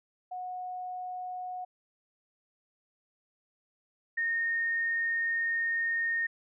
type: tone pair in turn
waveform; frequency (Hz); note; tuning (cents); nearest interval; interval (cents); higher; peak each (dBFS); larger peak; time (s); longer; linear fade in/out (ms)
sine; 731 / 1842; F#5 / A#6; -21 / -21; octave + major third; 1600; second; -35 / -27; second; 0.31-1.65 / 4.17-6.27; second; 10
effects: none